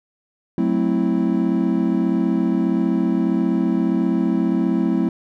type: chord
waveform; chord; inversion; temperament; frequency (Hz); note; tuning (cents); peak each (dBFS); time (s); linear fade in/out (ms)
triangle; F# half-diminished seventh; none; equal; 185 / 220 / 261.6 / 329.6; F#3 / A3 / C4 / E4; 0 / 0 / 0 / 0; -20; 0.58-5.09; 2
effects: none